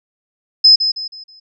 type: tone with echo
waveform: sine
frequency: 5100 Hz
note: D#8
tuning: 42 cents sharp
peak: -4 dBFS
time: 0.64-0.76 s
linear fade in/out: 10 ms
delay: 160 ms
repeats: 4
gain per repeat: -9 dB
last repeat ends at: 1.4 s
effects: none